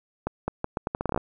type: accelerating click train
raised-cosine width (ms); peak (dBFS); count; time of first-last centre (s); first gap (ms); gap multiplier
1; -12; 13; 0.27-1.176; 210; 0.78
effects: none